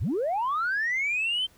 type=linear sweep; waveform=sine; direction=up; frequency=51.9 to 3136 Hz; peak=-23 dBFS; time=0-1.47 s; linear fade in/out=20 ms; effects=tanh soft clip ceiling -21 dBFS + pink hiss -59 dBFS RMS until 1.57 s